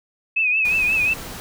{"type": "tone with vibrato", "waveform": "sine", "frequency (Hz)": 2549, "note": "D#7", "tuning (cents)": 41, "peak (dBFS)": -16, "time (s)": [0.36, 1.14], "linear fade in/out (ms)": 10, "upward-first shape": "triangle", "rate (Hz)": 5.6, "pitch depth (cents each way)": 86}
{"type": "noise", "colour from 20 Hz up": "pink", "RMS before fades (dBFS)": -34, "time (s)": [0.65, 1.4], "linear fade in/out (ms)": 0}
{"effects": []}